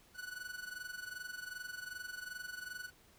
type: tone with amplitude modulation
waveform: 45% pulse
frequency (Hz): 1480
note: F#6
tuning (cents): 0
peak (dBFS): -40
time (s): 0.14-2.91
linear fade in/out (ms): 50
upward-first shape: sine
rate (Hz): 22.6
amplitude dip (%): 75
effects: pink hiss -65 dBFS RMS until 3.18 s